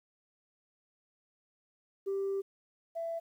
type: tone pair in turn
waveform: sine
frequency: 392 / 666.2 Hz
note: G4 / E5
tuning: 0 / +18 cents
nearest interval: major sixth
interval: 918 cents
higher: second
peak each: -29 / -33 dBFS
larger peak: first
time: 2.06-2.42 / 2.95-3.2 s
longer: first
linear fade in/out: 20 ms
effects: tanh soft clip ceiling -28 dBFS + 11-bit